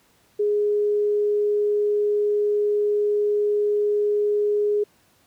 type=tone; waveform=sine; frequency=415.3 Hz; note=G#4; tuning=in tune; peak=-18 dBFS; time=0.39-4.84 s; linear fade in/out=10 ms; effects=pink hiss -60 dBFS RMS until 5.26 s + high-pass 80 Hz 12 dB/octave